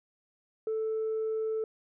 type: tone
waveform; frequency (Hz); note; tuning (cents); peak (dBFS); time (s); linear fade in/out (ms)
sine; 440; A4; 0; -27; 0.67-1.64; 2
effects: tanh soft clip ceiling -26 dBFS